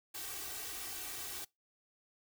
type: noise with comb filter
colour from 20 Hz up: white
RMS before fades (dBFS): -43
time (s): 0.14-1.45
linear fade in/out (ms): 10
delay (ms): 2.6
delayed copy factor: +1
effects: noise-tail reverb RT60 0.2 s tail -24 dB re dry